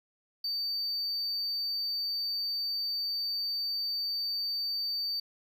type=tone; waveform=triangle; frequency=4599 Hz; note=D8; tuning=37 cents flat; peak=-29 dBFS; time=0.44-5.2 s; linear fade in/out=5 ms; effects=none